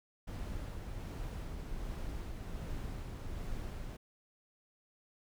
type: noise with tremolo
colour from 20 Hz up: brown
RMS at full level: -40 dBFS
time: 0.27-3.97 s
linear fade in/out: 10 ms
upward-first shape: sine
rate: 1.3 Hz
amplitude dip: 25%
effects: none